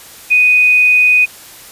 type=tone; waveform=sine; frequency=2489 Hz; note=D#7; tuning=in tune; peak=-6 dBFS; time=0.3-1.26 s; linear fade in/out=20 ms; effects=white hiss -36 dBFS RMS until 1.71 s + resampled to 32000 Hz